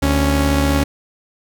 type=tone pair together; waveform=sawtooth; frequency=73.51 / 277.2 Hz; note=D2 / C#4; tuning=+2 / 0 cents; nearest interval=octave + major seventh; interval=2298 cents; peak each=-12 / -13 dBFS; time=0.02-0.84 s; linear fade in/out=10 ms; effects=none